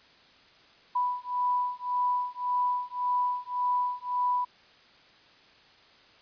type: beating tone pair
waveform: sine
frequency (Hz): 987.8 / 989.6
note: B5 / B5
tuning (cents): 0 / +3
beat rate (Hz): 1.8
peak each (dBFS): -29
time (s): 0.95-4.45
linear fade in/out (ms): 10
effects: white hiss -57 dBFS RMS until 6.21 s + resampled to 11025 Hz